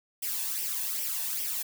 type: noise with flanger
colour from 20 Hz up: blue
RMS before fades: -32 dBFS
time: 0.22-1.63 s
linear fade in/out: 10 ms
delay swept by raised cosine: 0.36 to 1.18 ms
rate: 2.5 Hz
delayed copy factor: +0.6
effects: none